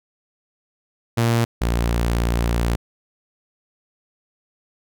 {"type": "tone pair in turn", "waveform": "sawtooth", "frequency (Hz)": [116.54, 58.27], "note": ["A#2", "A#1"], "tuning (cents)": [0, 0], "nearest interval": "octave", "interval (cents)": 1200, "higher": "first", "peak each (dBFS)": [-12, -14], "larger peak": "first", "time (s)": [[1.17, 1.45], [1.61, 2.76]], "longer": "second", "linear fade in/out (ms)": 10, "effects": []}